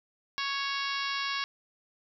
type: harmonic tone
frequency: 554.4 Hz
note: C#5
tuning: in tune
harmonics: 2 / 3 / 4 / 5 / 6 / 7 / 8 / 9 / 10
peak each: -35 / -37 / -38 / -39 / -40 / -40 / -41 / -42 / -42 dBFS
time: 0.38-1.44 s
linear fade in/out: 0 ms
effects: none